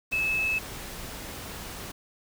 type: tone in noise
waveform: sine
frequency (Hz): 2602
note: E7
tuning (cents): -23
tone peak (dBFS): -24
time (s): 0.12-0.59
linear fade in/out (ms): 10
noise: pink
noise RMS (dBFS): -39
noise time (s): 0.11-1.92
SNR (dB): +12
effects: none